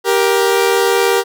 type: tone pair together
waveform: sawtooth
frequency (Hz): 392 / 470.9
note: G4 / A#4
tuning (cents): 0 / +18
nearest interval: minor third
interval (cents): 318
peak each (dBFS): -10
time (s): 0.04-1.24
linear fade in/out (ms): 50
effects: none